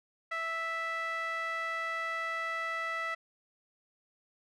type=tone with band-pass filter; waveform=sawtooth; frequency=658 Hz; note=E5; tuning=3 cents flat; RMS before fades=-35 dBFS; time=0.31-3.15 s; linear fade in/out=10 ms; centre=1700 Hz; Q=6.7; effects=none